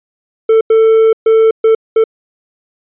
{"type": "tone bursts at uneven times", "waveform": "triangle", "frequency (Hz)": 445.1, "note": "A4", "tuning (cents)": 20, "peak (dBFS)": -3, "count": 5, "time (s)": [[0.49, 0.61], [0.7, 1.13], [1.26, 1.51], [1.64, 1.75], [1.96, 2.04]], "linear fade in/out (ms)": 5, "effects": ["resampled to 8000 Hz"]}